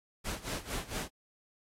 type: noise with tremolo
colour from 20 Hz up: pink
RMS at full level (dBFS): -36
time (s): 0.24-1.09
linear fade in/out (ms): 20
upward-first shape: sine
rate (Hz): 4.4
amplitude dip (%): 85
effects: low-pass 12000 Hz 12 dB/octave + AAC 48 kbps